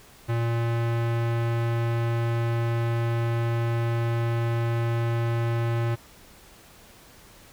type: tone with low-pass filter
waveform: square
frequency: 116.54 Hz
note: A#2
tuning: in tune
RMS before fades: -25 dBFS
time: 0.28-5.96 s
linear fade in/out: 20 ms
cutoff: 2400 Hz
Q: 0.88
effects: pink hiss -51 dBFS RMS until 7.52 s

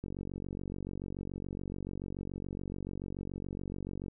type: click train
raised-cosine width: 3 ms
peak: -26 dBFS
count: 191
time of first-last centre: 0.04-4.083 s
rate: 47 Hz
effects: none

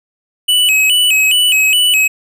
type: tone with vibrato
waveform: square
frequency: 2754 Hz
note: F7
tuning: 25 cents flat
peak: -9 dBFS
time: 0.48-2.08 s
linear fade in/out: 10 ms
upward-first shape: square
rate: 2.4 Hz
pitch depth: 130 cents each way
effects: none

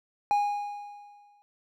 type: tone with exponential decay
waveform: triangle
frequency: 821 Hz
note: G#5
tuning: 20 cents flat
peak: -18 dBFS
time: 0.31-1.42 s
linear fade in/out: 0 ms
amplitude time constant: 240 ms
effects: none

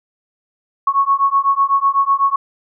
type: beating tone pair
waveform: sine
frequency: 1100 / 1108 Hz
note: C#6 / C#6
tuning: -14 / -1 cents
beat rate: 8 Hz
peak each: -15 dBFS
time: 0.87-2.36 s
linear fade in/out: 5 ms
effects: none

